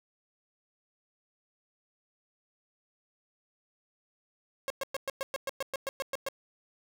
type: tone bursts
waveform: sawtooth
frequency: 542 Hz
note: C#5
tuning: 39 cents flat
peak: -27 dBFS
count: 13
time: 4.68-6.286 s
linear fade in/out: 0 ms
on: 22 ms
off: 110 ms
effects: none